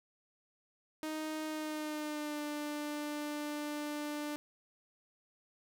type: tone with pitch glide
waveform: sawtooth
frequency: 311.1 to 296.4 Hz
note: D#4 to D4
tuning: 0 to +16 cents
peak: -33 dBFS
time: 1.03-4.36 s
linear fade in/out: 0 ms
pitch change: -84 cents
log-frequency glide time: 1.46-2.43 s
effects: none